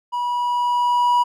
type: tone with level ramp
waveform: triangle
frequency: 972 Hz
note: B5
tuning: 28 cents flat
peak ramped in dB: -19 to -11 dBFS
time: 0.12-1.24 s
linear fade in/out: 20 ms
effects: none